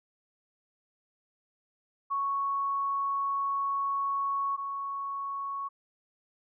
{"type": "tone pair in turn", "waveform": "sine", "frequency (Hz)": [1108.7, 1108.7], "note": ["C#6", "C#6"], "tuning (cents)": [0, 0], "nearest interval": "unison", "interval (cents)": 0, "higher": "neither", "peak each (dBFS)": [-27, -32], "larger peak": "first", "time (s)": [[2.1, 4.57], [4.57, 5.69]], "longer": "first", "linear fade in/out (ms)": 20, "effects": []}